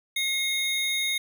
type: tone pair together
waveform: square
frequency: 2146 / 3710 Hz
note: C7 / A#7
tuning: +43 / -9 cents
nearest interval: major sixth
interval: 948 cents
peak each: -28 dBFS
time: 0.16-1.18 s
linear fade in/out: 5 ms
effects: none